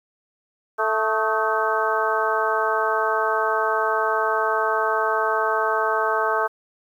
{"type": "harmonic tone with a mistuned harmonic", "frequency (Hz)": 220, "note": "A3", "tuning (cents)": 0, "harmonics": [2, 3, 4, 5, 6, 7], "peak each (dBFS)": [-26, -26, -26, -26, -26, -26], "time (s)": [0.78, 6.48], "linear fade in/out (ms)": 20, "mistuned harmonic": 6, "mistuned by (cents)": -60, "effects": ["9-bit"]}